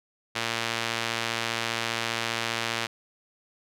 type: tone with band-pass filter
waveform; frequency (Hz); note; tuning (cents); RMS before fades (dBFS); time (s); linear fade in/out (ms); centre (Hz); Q
sawtooth; 115; A#2; -23; -30; 0.35-2.87; 10; 3000; 0.8
effects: none